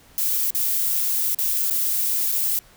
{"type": "noise with dropouts", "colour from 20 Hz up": "violet", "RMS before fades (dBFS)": -22, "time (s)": [0.18, 2.59], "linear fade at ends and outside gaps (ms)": 1, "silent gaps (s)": [[0.505, 0.548], [1.347, 1.387], [1.7, 1.707], [2.318, 2.322]], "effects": ["pink hiss -52 dBFS RMS until 2.76 s"]}